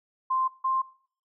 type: tone pair in turn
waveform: sine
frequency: 1044 / 1052.5 Hz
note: C6 / C6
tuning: -4 / +10 cents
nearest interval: unison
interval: 14 cents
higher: second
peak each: -23 dBFS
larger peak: neither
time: 0.3-0.48 / 0.64-0.82 s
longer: neither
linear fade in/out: 10 ms
effects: noise-tail reverb RT60 0.5 s tail -18 dB re dry